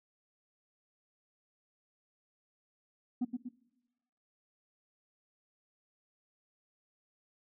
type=tone with echo; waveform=sine; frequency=246.9 Hz; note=B3; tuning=in tune; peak=-26 dBFS; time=3.21-3.25 s; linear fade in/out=10 ms; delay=120 ms; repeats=2; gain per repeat=-6 dB; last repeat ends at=3.49 s; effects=noise-tail reverb RT60 1.0 s tail -19 dB re dry + tanh soft clip ceiling -28 dBFS